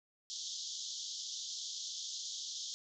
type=band-pass noise; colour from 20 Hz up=white; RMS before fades=-43 dBFS; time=0.3-2.74 s; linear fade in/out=0 ms; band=3200 to 6900 Hz; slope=96 dB/octave; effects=none